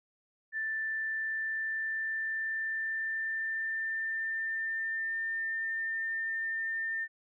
sine tone with pitch glide, 1767 to 1803.1 Hz, A6 to A6, +7 to +42 cents, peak -31 dBFS, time 0.52-7.08 s, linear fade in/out 50 ms, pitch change +35 cents, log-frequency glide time 0.71-5.67 s, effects none

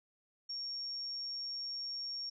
sine tone, 5530 Hz, F8, 18 cents flat, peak -38 dBFS, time 0.49-2.3 s, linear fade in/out 10 ms, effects none

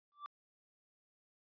triangle tone with exponential growth, 1170 Hz, D6, 7 cents flat, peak -37 dBFS, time 0.12-0.26 s, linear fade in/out 0 ms, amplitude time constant 30 ms, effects resampled to 11025 Hz

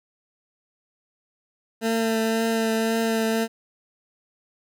20% pulse tone with vibrato, 224.8 Hz, A3, 37 cents sharp, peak -16 dBFS, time 1.81-3.48 s, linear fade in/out 50 ms, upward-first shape triangle, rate 1.9 Hz, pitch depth 18 cents each way, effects none

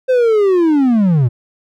triangle linear sweep, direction down, 523.3 to 111.6 Hz, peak -7 dBFS, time 0.08-1.29 s, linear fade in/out 20 ms, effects none

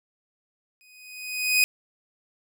sawtooth tone with exponential growth, 2498 Hz, D#7, 6 cents sharp, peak -12 dBFS, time 0.81-1.64 s, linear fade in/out 0 ms, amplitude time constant 180 ms, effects none

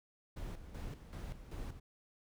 brown noise with tremolo, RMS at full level -43 dBFS, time 0.36-1.8 s, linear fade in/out 10 ms, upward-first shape square, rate 2.6 Hz, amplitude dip 65%, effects none

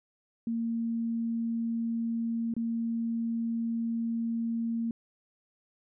sine tone with dropouts, 230 Hz, A#3, 23 cents flat, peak -28 dBFS, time 0.47-4.91 s, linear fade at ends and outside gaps 2 ms, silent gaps 2.539-2.565 s, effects none

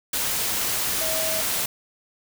sine tone in noise, 640 Hz, D#5, 49 cents sharp, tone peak -29 dBFS, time 1.01-1.41 s, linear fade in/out 5 ms, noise white, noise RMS -25 dBFS, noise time 0.13-1.66 s, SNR -7 dB, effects none

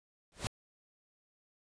pink noise with exponential growth, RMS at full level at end -31 dBFS, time 0.32-0.47 s, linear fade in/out 0 ms, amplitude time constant 32 ms, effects resampled to 22050 Hz

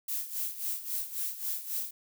violet noise with tremolo, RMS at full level -32 dBFS, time 0.08-1.91 s, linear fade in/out 5 ms, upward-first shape sine, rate 3.7 Hz, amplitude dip 75%, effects none

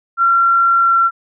sine tone with pitch glide, 1368 to 1359.3 Hz, F6 to F6, -36 to -47 cents, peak -9 dBFS, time 0.17-1.11 s, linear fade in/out 50 ms, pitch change -11 cents, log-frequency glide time 0.78-0.97 s, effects none

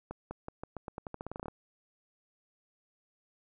accelerating click train, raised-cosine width 1 ms, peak -25 dBFS, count 17, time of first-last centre 0.11-1.483 s, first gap 200 ms, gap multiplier 0.87, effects none

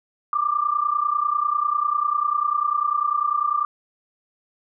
sine tone pair together, 1169.9 / 1200 Hz, D6 / D6, -7 / +37 cents, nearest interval unison, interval 44 cents, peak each -22 dBFS, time 0.33-3.65 s, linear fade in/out 2 ms, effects none

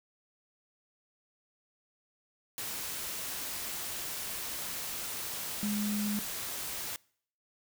sine tone in noise, 207.7 Hz, G#3, in tune, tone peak -30 dBFS, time 5.63-6.19 s, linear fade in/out 0 ms, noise white, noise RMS -38 dBFS, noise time 2.58-6.96 s, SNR +5 dB, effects noise-tail reverb RT60 0.6 s tail -25 dB re dry

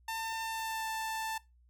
sawtooth tone with pitch glide, 898 to 885.6 Hz, A5 to A5, +35 to +11 cents, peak -31 dBFS, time 0.08-1.38 s, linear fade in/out 5 ms, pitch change -24 cents, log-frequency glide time 0.41-0.88 s, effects noise-tail reverb RT60 0.2 s tail -18 dB re dry + added 60 Hz sine -61 dBFS peak until 1.69 s

